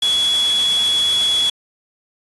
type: tone in noise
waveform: sine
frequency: 3373 Hz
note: G#7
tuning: 26 cents sharp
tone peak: -14 dBFS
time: 0.02-1.5 s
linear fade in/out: 5 ms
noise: white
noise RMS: -26 dBFS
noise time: 0.02-1.5 s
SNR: +9 dB
effects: resampled to 24000 Hz